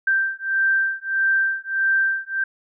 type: beating tone pair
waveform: sine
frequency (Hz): 1568 / 1569.6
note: G6 / G6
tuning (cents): 0 / +2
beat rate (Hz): 1.6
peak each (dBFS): -21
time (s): 0.07-2.44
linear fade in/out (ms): 5
effects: none